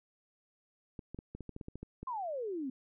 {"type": "clicks", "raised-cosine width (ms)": 3, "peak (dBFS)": -30, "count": 12, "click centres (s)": [0.992, 1.146, 1.189, 1.35, 1.407, 1.493, 1.564, 1.612, 1.684, 1.756, 1.83, 2.03]}
{"type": "exponential sweep", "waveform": "sine", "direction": "down", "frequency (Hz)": [1075, 249.3], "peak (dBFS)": -35, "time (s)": [2.07, 2.7], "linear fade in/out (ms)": 5}
{"effects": []}